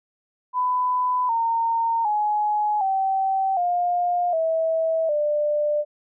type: tone with pitch steps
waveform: sine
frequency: 1000 / 917 / 840.9 / 771.1 / 707.1 / 648.4 / 594.6 Hz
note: B5 / A#5 / G#5 / G5 / F5 / E5 / D5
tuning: +21 / -29 / +21 / -29 / +21 / -29 / +21 cents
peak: -19 dBFS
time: 0.53-5.85 s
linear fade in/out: 50 ms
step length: 760 ms
effects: none